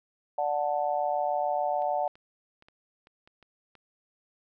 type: chord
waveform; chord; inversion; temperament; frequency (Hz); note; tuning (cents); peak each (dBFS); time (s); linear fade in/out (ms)
sine; D major; none; just; 587.3 / 734.2 / 881; D5 / F#5 / A5; 0 / -14 / +2; -30 / -28 / -32; 0.38-2.08; 5
type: clicks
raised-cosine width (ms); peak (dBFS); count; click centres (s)
0.3; -38; 9; 1.821 / 2.078 / 2.155 / 2.624 / 2.685 / 3.071 / 3.275 / 3.427 / 3.753
effects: none